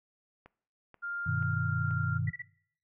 click train, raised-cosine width 0.5 ms, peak -36 dBFS, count 4, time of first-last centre 0.46-1.909 s, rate 2.07 Hz
sine tone with pitch glide, 1400 to 1391.1 Hz, F6 to F6, +4 to -7 cents, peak -34 dBFS, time 1.02-2.19 s, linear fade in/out 20 ms, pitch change -11 cents, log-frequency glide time 1.34-1.92 s
sine chord, G augmented, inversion none, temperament equal, 98 / 123.47 / 155.56 Hz, G2 / B2 / D#3, 0 / 0 / 0 cents, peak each -33 dBFS, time 1.26-2.31 s, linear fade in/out 10 ms
sine tone bursts, 1959 Hz, B6, 15 cents flat, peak -36 dBFS, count 3, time 2.27-2.421 s, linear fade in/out 5 ms, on 29 ms, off 32 ms
effects noise-tail reverb RT60 0.6 s tail -20 dB re dry

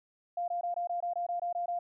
sine tone bursts, 698.5 Hz, F5, in tune, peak -30 dBFS, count 11, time 0.37-1.79 s, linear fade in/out 5 ms, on 110 ms, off 21 ms, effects none

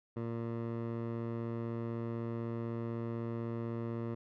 15% pulse tone with low-pass filter, 116 Hz, A#2, 8 cents flat, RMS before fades -38 dBFS, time 0.16-4.15 s, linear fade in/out 10 ms, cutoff 1200 Hz, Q 0.53, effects none

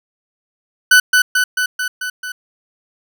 40% pulse tone with echo, 1496 Hz, F#6, 19 cents sharp, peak -5 dBFS, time 0.91-1 s, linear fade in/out 5 ms, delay 220 ms, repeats 6, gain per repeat -3 dB, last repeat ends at 2.32 s, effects none

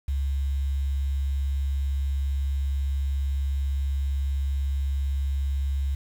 sine tone with quantisation, 68.9 Hz, C#2, 10 cents flat, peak -23 dBFS, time 0.08-5.95 s, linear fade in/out 5 ms, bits 8, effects none

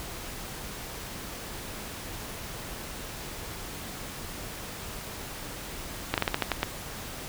slowing click train, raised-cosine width 0.3 ms, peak -8 dBFS, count 8, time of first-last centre 6.14-6.631 s, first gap 38 ms, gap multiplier 1.2, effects pink hiss -39 dBFS RMS until 7.28 s

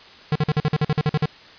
square tone bursts, 151.5 Hz, D#3, 46 cents flat, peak -17 dBFS, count 12, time 0.32-1.257 s, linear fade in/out 2 ms, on 35 ms, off 47 ms, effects white hiss -45 dBFS RMS until 1.58 s + resampled to 11025 Hz

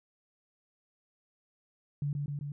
sine tone with echo, 144 Hz, D3, 34 cents flat, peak -29 dBFS, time 2.02-2.13 s, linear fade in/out 2 ms, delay 130 ms, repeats 3, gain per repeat -2 dB, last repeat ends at 2.52 s, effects none

